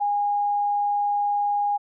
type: tone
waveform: sine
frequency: 819 Hz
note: G#5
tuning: 24 cents flat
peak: -20 dBFS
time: 0-1.78 s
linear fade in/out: 20 ms
effects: none